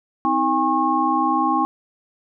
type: tone cluster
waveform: sine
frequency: 256.8 / 317.3 / 809 / 1087 Hz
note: C4 / D#4 / G#5 / C#6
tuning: -32 / +34 / -46 / -34 cents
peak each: -25 / -23 / -21 / -20 dBFS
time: 0.25-1.65 s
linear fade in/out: 0 ms
effects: none